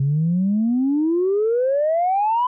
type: exponential sweep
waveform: sine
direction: up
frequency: 133.5 to 1014 Hz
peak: -15 dBFS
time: 0-2.47 s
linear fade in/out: 5 ms
effects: tanh soft clip ceiling -12 dBFS